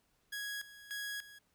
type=tone with tremolo; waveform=sawtooth; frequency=1661.2 Hz; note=G#6; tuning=in tune; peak=-35 dBFS; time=0.32-1.39 s; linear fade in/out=10 ms; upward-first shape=square; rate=1.7 Hz; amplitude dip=80%; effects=pink hiss -75 dBFS RMS until 1.54 s